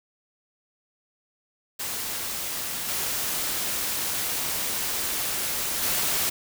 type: noise with level steps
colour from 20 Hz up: white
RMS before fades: -31 / -28 / -25 dBFS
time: 1.79-6.3 s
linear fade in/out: 10 ms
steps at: 2.88 / 5.82 s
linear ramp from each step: 10 ms
effects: none